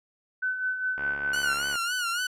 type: tone with tremolo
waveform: sine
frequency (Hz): 1512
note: F#6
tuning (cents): +37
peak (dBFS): -24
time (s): 0.42-1.54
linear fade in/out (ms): 10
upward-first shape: sine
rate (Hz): 4.9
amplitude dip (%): 55
type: click train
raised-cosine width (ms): 0.5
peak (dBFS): -23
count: 56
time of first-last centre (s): 0.98-1.756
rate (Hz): 70.9
type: tone with vibrato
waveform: sawtooth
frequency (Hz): 1432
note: F6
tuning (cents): +43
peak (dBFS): -23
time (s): 1.33-2.27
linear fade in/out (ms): 5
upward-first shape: sine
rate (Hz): 3.6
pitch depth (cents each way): 87
effects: low-pass 12000 Hz 12 dB/octave